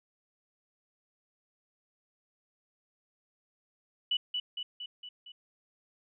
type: tone with echo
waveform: sine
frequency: 2960 Hz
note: F#7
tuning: in tune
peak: -26 dBFS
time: 4.11-4.17 s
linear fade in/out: 5 ms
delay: 230 ms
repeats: 5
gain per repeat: -4 dB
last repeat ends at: 5.32 s
effects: none